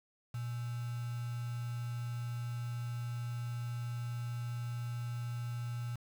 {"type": "tone with quantisation", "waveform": "sine", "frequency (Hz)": 119.8, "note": "A#2", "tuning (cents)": 48, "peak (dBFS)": -36, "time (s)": [0.34, 5.96], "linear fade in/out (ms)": 5, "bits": 8, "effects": []}